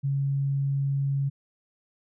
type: tone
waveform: sine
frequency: 138.59 Hz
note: C#3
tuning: in tune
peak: -23 dBFS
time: 0.03-1.3 s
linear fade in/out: 20 ms
effects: none